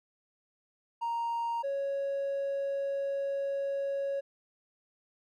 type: tone pair in turn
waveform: triangle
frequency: 932.3 / 554.3 Hz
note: A#5 / C#5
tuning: 0 / 0 cents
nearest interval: major sixth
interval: 900 cents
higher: first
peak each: -27 dBFS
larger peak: neither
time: 1.01-1.63 / 1.63-4.21 s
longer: second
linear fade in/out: 20 ms
effects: tanh soft clip ceiling -25 dBFS